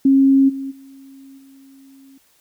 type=tone with level steps; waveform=sine; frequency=271 Hz; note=C#4; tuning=39 cents flat; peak=-9 / -24 / -39 / -43 dBFS; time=0.05-2.18 s; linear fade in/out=5 ms; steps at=0.48 / 0.7 / 1.37 s; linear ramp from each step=20 ms; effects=white hiss -58 dBFS RMS until 2.4 s